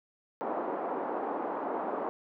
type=band-pass noise; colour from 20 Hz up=white; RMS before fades=-34 dBFS; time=0.41-2.09 s; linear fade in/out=0 ms; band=260 to 970 Hz; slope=24 dB/octave; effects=none